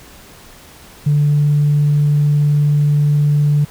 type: tone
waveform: sine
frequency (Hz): 146.83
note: D3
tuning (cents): 0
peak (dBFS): -9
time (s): 1.06-3.65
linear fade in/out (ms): 10
effects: tanh soft clip ceiling -6 dBFS + pink hiss -41 dBFS RMS until 3.7 s